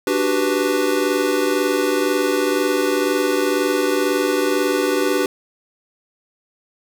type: chord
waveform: square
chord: G major seventh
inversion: second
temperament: equal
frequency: 293.7 / 370 / 392 / 493.9 Hz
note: D4 / F#4 / G4 / B4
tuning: 0 / 0 / 0 / 0 cents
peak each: -23 dBFS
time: 0.07-5.26 s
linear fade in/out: 2 ms
effects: none